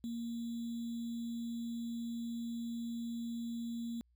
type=tone with sample-and-hold; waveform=sine; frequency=233.1 Hz; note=A#3; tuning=in tune; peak=-37 dBFS; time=0.04-4.01 s; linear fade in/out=0 ms; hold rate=3675 Hz; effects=added 60 Hz sine -68 dBFS peak until 4.15 s